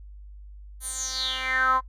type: tone with band-pass filter sweep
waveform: 10% pulse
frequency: 260 Hz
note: C4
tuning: 11 cents flat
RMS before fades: -26 dBFS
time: 0.8-1.81 s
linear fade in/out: 50 ms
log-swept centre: 11000 to 1000 Hz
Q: 7.2
effects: noise-tail reverb RT60 0.1 s tail -19 dB re dry + added 50 Hz sine -41 dBFS peak until 1.88 s